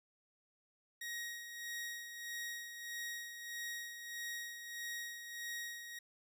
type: tone with tremolo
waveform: sawtooth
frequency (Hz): 1886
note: A#6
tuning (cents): +20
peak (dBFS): -37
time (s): 1.01-5.99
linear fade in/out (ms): 5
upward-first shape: sine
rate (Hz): 1.6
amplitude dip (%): 55
effects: none